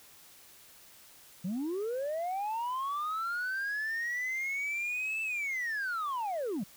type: linear two-way sweep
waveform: sine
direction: up then down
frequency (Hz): 167.5 to 2652 to 167.5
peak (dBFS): -29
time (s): 1.44-6.64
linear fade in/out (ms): 10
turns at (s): 5.22
effects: tanh soft clip ceiling -30 dBFS + white hiss -56 dBFS RMS until 6.76 s